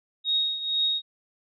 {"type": "tone with tremolo", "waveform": "sine", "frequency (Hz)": 3753, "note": "A#7", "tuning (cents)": 11, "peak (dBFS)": -20, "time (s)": [0.24, 1.02], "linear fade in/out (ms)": 50, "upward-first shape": "triangle", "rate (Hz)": 2.1, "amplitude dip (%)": 75, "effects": []}